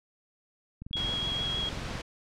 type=click train; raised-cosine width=5 ms; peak=-28 dBFS; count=26; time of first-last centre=0.82-1.956 s; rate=22 Hz
type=tone with vibrato; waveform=sine; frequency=3302 Hz; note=G#7; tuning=11 cents flat; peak=-29 dBFS; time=0.93-1.69 s; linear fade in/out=0 ms; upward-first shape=square; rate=6.5 Hz; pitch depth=10 cents each way
type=noise; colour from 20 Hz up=pink; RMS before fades=-37 dBFS; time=0.96-2.02 s; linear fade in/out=10 ms
effects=low-pass 5000 Hz 12 dB/octave

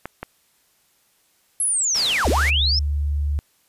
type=clicks; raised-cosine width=0.5 ms; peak=-14 dBFS; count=2; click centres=0.056 / 0.23 s
type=linear two-way sweep; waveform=sine; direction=down then up; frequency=11175 to 195 to 5400 Hz; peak=-18 dBFS; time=1.6-2.79 s; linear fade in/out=2 ms; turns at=2.29 s
type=low-pass noise; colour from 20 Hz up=white; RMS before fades=-31 dBFS; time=1.94-2.51 s; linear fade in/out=20 ms; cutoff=7100 Hz; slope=12 dB/octave
type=tone; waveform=sine; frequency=72.7 Hz; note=D2; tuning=17 cents flat; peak=-19 dBFS; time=2.25-3.39 s; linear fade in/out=0 ms
effects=white hiss -62 dBFS RMS until 3.68 s + resampled to 32000 Hz

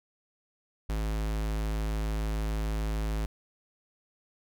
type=tone; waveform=square; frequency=53.4 Hz; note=G#1; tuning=49 cents sharp; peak=-29 dBFS; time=0.89-3.26 s; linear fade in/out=5 ms; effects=none

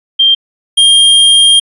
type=tone pair in turn; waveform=sine / square; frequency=3176 / 3213 Hz; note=G7 / G7; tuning=+22 / +42 cents; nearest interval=unison; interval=20 cents; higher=second; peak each=-4 dBFS; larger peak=neither; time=0.19-0.35 / 0.77-1.6 s; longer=second; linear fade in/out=10 ms; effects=resampled to 32000 Hz

